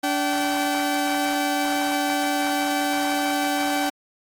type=tone pair together; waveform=sawtooth; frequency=289.5 / 770 Hz; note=D4 / G5; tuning=-25 / -31 cents; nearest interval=octave + perfect fourth; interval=1694 cents; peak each=-20 dBFS; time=0.03-3.9 s; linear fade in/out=10 ms; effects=AAC 64 kbps